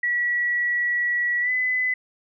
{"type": "tone with pitch glide", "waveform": "sine", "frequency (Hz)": [1935, 2011], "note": ["B6", "B6"], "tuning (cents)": [-36, 31], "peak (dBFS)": -20, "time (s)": [0.03, 1.94], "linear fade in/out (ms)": 5, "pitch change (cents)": 67, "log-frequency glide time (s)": [1.41, 1.51], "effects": []}